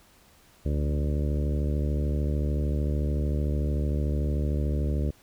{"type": "harmonic tone with a mistuned harmonic", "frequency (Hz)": 73.42, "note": "D2", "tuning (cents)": 0, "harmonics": [1, 2, 3, 4, 5, 6, 7, 8], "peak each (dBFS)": [-25, -31, -35, -37, -39, -41, -42, -43], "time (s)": [0.65, 5.11], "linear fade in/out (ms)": 10, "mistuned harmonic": 1, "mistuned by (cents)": -43, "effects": ["pink hiss -58 dBFS RMS until 5.22 s"]}